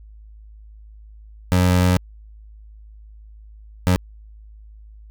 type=tone bursts at uneven times; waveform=25% pulse; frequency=90.3 Hz; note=F#2; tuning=42 cents flat; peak=-10 dBFS; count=2; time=1.52-1.97 / 3.87-3.96 s; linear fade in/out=0 ms; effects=added 53 Hz sine -40 dBFS peak until 5.1 s